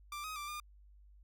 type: tone with pitch steps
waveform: sawtooth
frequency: 1180 / 1259 / 1177 / 1207 Hz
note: D6 / D#6 / D6 / D6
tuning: +8 / +20 / +3 / +47 cents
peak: -37 dBFS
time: 0.12-0.6 s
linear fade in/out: 2 ms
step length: 120 ms
effects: added 50 Hz sine -57 dBFS peak until 1.23 s